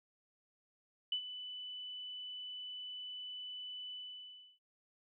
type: tone with ADSR envelope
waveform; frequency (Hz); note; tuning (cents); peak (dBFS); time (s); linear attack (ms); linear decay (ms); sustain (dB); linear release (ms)
sine; 2990; F#7; +17; -31; 1.12-4.59; 3; 83; -12; 660
effects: none